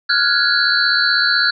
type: tone cluster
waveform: sine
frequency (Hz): 1400 / 1476 / 1666 / 4078 / 4439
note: F6 / F#6 / G#6 / C8 / C#8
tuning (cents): +4 / -5 / +5 / -45 / +2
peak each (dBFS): -19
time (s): 0.09-1.51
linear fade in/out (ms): 10
effects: none